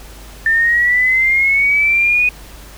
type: linear sweep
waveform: sine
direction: up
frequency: 1785 to 2489 Hz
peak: -10 dBFS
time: 0.46-2.29 s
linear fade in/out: 2 ms
effects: added 50 Hz sine -36 dBFS peak until 2.77 s + pink hiss -39 dBFS RMS until 2.77 s